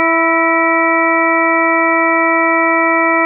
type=harmonic tone with a mistuned harmonic; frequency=329.6 Hz; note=E4; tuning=in tune; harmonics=1 / 2 / 3 / 4 / 6 / 7; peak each=-17 / -17 / -17 / -17 / -17 / -17 dBFS; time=0-3.25 s; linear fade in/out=0 ms; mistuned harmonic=6; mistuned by=-35 cents; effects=none